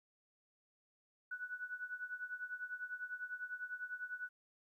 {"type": "tone with tremolo", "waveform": "sine", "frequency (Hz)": 1480, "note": "F#6", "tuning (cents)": 0, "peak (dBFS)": -38, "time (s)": [1.31, 4.29], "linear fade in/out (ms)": 5, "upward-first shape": "triangle", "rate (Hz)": 10, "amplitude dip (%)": 90, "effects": ["13-bit"]}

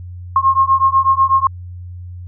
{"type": "beating tone pair", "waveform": "sine", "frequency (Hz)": [1070, 1078.1], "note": ["C6", "C#6"], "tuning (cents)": [38, -49], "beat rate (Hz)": 8.1, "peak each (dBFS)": -13, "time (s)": [0.36, 1.47], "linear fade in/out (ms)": 2, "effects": ["added 89 Hz sine -28 dBFS peak until 2.27 s"]}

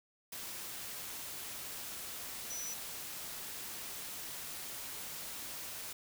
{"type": "tone in noise", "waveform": "sine", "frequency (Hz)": 5920, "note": "F#8", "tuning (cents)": 0, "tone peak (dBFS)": -40, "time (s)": [2.5, 2.74], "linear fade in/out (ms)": 5, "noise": "white", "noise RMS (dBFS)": -44, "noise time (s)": [0.32, 5.93], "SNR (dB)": 1, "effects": []}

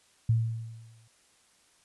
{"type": "tone with exponential decay", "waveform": "sine", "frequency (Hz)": 113.6, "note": "A#2", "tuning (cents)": -44, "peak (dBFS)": -19, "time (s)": [0.29, 1.08], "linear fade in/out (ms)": 5, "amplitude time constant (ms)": 170, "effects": ["white hiss -64 dBFS RMS until 1.84 s", "resampled to 24000 Hz"]}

